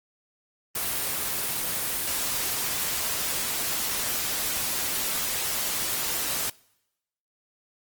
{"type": "noise", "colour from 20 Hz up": "white", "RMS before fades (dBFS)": -28, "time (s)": [0.75, 6.5], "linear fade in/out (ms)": 5, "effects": ["noise-tail reverb RT60 0.9 s tail -25 dB re dry", "Opus 24 kbps"]}